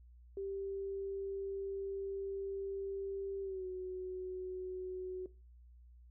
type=tone with pitch glide; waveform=sine; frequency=391.9 to 369.9 Hz; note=G4 to F#4; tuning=0 to 0 cents; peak=-38 dBFS; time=0.37-5.26 s; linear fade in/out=2 ms; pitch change=-100 cents; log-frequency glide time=3.42-3.66 s; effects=noise-tail reverb RT60 0.3 s tail -18 dB re dry + added 60 Hz sine -56 dBFS peak until 6.1 s